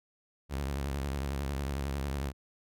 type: tone with vibrato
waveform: sawtooth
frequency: 69.2 Hz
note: C#2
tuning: 2 cents flat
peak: -28 dBFS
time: 0.49-2.33 s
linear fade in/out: 50 ms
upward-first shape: triangle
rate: 11 Hz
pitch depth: 130 cents each way
effects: none